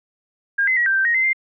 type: tone with pitch steps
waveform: sine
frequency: 1615 / 2048 / 1913 / 1572 / 1561 / 1875 / 2065 / 2098 Hz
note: G#6 / C7 / A#6 / G6 / G6 / A#6 / C7 / C7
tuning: -49 / -38 / +44 / +4 / -8 / +10 / -23 / +4 cents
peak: -15 dBFS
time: 0.58-1.332 s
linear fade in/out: 10 ms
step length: 94 ms
effects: none